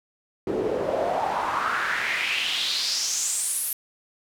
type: noise with band-pass filter sweep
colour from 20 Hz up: pink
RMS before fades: -26 dBFS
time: 0.47-3.73 s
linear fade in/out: 2 ms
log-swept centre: 340 to 12000 Hz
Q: 4.1
effects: none